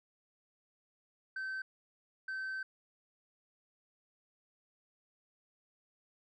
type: tone bursts at uneven times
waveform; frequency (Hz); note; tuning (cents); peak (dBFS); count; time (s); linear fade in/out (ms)
sine; 1543; G6; -28; -34; 2; 1.36-1.62 / 2.28-2.63; 5
effects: tanh soft clip ceiling -36 dBFS